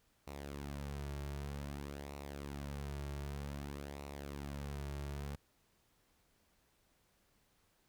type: tone with flanger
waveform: sawtooth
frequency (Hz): 71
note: C#2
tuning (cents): +42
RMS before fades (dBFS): -44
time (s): 0.27-5.36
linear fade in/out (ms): 5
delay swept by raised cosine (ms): 0.61 to 4.01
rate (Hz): 0.53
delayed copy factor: -0.55
effects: pink hiss -74 dBFS RMS until 7.88 s